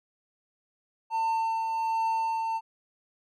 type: tone with tremolo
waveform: triangle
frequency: 899 Hz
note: A5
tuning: 37 cents sharp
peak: -22 dBFS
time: 1.1-2.61 s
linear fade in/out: 50 ms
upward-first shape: triangle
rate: 1.3 Hz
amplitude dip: 35%
effects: none